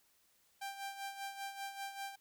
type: tone with tremolo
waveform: sawtooth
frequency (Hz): 789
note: G5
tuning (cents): +11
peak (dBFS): -36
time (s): 0.61-2.16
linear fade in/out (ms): 10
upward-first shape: sine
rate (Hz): 5.1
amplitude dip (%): 65
effects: white hiss -72 dBFS RMS until 2.2 s